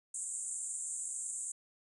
pink band-pass noise, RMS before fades -40 dBFS, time 0.14-1.52 s, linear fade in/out 5 ms, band 7100 to 9200 Hz, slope 96 dB/octave, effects none

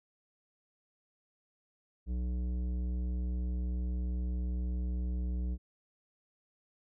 triangle tone with tanh clipping, 61.2 Hz, B1, 15 cents flat, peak -33 dBFS, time 2.06-5.58 s, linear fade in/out 50 ms, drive 16 dB, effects none

